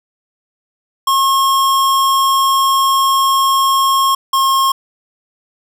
square tone pair in turn, 1080 / 1075.8 Hz, C#6 / C6, -45 / +48 cents, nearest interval unison, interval 7 cents, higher first, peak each -11 dBFS, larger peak neither, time 1.07-4.15 / 4.33-4.72 s, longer first, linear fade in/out 5 ms, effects none

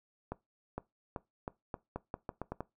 accelerating click train, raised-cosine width 1 ms, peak -23 dBFS, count 11, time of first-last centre 0.32-2.606 s, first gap 460 ms, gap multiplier 0.83, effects noise-tail reverb RT60 0.2 s tail -20 dB re dry

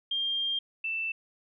sine tone pair in turn, 3200 / 2660 Hz, G7 / E7, +35 / +15 cents, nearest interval minor third, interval 320 cents, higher first, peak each -27 / -29 dBFS, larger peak first, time 0.11-0.59 / 0.84-1.12 s, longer first, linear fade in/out 5 ms, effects none

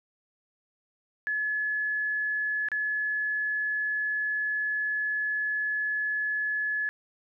sine tone with dropouts, 1708 Hz, G#6, 48 cents sharp, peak -26 dBFS, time 1.27-6.89 s, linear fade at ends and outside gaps 0 ms, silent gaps 2.686-2.717 s, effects none

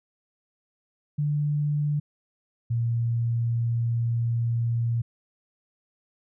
sine tone pair in turn, 147.4 / 116.99 Hz, D3 / A#2, +7 / +7 cents, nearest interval major third, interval 400 cents, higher first, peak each -22 dBFS, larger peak neither, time 1.18-2 / 2.7-5.02 s, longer second, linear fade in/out 10 ms, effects none

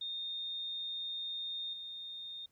sine tone with level steps, 3662 Hz, A#7, 32 cents flat, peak -37 / -42 dBFS, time 0.01-2.46 s, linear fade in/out 5 ms, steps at 1.73 s, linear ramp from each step 5 ms, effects pink hiss -75 dBFS RMS until 2.51 s

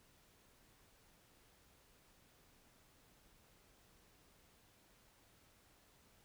silence, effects pink hiss -69 dBFS RMS until 6.24 s

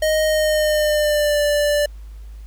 square tone with pitch glide, 622.3 to 587.4 Hz, D#5 to D5, 0 to 0 cents, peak -16 dBFS, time 0.02-1.86 s, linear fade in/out 5 ms, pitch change -100 cents, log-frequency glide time 0.24-1.42 s, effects added 52 Hz sine -33 dBFS peak until 2.46 s + pink hiss -56 dBFS RMS until 2.46 s

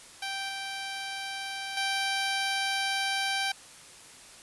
10% pulse tone with level steps, 782 Hz, G5, 4 cents flat, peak -24 / -26 / -19 dBFS, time 0.22-3.52 s, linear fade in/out 5 ms, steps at 0.49 / 1.77 s, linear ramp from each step 2 ms, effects white hiss -50 dBFS RMS until 4.42 s + resampled to 24000 Hz

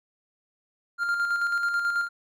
triangle tone with tremolo, 1398 Hz, F6, 1 cent sharp, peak -20 dBFS, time 0.98-2.09 s, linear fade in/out 50 ms, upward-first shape square, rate 9.2 Hz, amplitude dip 40%, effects none

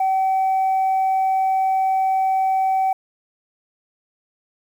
sine tone, 764 Hz, G5, 45 cents flat, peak -14 dBFS, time 0-2.93 s, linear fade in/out 5 ms, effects tanh soft clip ceiling -14 dBFS + 8-bit

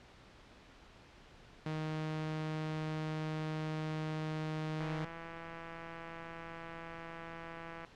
sawtooth tone, 155.9 Hz, D#3, 4 cents sharp, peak -32 dBFS, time 1.66-5.05 s, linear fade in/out 2 ms
click train, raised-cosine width 0.5 ms, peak -32 dBFS, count 507, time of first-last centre 4.8-7.848 s, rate 166 Hz
effects pink hiss -58 dBFS RMS until 7.95 s + low-pass 4000 Hz 12 dB/octave

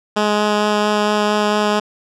10% pulse tone with vibrato, 209.6 Hz, G#3, 16 cents sharp, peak -6 dBFS, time 0.16-1.8 s, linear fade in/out 10 ms, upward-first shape sine, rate 4.4 Hz, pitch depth 8 cents each way, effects low-pass 6000 Hz 12 dB/octave

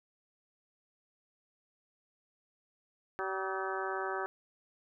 harmonic tone with a mistuned harmonic, 191.3 Hz, G3, 42 cents flat, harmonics 2 / 3 / 4 / 5 / 6 / 7 / 8 / 9, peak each -38 / -44 / -40 / -43 / -43 / -42 / -41 / -46 dBFS, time 3.19-4.26 s, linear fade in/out 0 ms, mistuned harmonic 7, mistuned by -75 cents, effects none

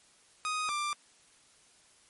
sawtooth tone pair in turn, 1248 / 1183.7 Hz, D#6 / D6, +5 / +13 cents, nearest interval minor second, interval 92 cents, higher first, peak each -27 dBFS, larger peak neither, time 0.45-0.69 / 0.69-0.93 s, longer neither, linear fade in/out 0 ms, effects white hiss -62 dBFS RMS until 2.09 s + MP3 48 kbps

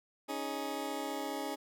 20% pulse chord, C# suspended second, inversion none, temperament just, 277.2 / 311.8 / 415.8 Hz, C#4 / D#4 / G#4, 0 / +4 / +2 cents, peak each -35 / -36 / -37 dBFS, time 0.28-1.56 s, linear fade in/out 20 ms, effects none

